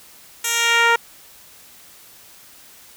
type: tone with band-pass filter sweep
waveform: 10% pulse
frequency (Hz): 466.2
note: A#4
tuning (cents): 0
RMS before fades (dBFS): -17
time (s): 0.44-0.96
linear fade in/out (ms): 5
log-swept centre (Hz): 10000 to 1000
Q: 0.73
effects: white hiss -46 dBFS RMS until 2.96 s